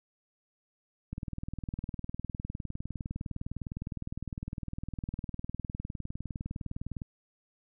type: click train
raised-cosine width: 5 ms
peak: -24 dBFS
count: 117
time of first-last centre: 1.13-7.018 s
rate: 19.7 Hz
effects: none